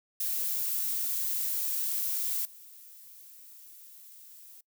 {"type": "noise with level steps", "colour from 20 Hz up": "violet", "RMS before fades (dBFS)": [-31, -51], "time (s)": [0.2, 4.61], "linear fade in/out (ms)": 5, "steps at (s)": 2.45, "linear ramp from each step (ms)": 2, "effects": ["noise-tail reverb RT60 0.1 s tail -23 dB re dry"]}